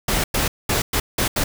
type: noise bursts at uneven times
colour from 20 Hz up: pink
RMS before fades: -20 dBFS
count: 6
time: 0.08-0.24 / 0.34-0.48 / 0.69-0.82 / 0.93-1 / 1.18-1.28 / 1.36-1.44 s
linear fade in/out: 5 ms
effects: none